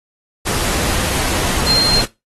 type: tone in noise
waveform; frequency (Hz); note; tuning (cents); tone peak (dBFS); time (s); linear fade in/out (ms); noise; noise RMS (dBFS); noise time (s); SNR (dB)
sine; 4186; C8; 0; -12; 1.66-2.02; 20; pink; -19; 0.45-2.06; +4
effects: noise-tail reverb RT60 0.2 s tail -17 dB re dry + AAC 32 kbps